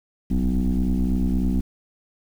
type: tone with frequency modulation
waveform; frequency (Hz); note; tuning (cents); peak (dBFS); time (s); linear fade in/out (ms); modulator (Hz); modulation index
sine; 122.5; B2; -14; -17; 0.3-1.61; 10; 63.5; 2.4
effects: tanh soft clip ceiling -15 dBFS + 8-bit